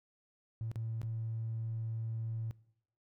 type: tone with dropouts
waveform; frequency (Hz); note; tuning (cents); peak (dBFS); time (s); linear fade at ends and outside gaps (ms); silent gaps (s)
triangle; 112.7; A2; +42; -32; 0.61-2.51; 0; 0.715-0.758 / 1.016-1.031
effects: noise-tail reverb RT60 0.7 s tail -23 dB re dry + tanh soft clip ceiling -32 dBFS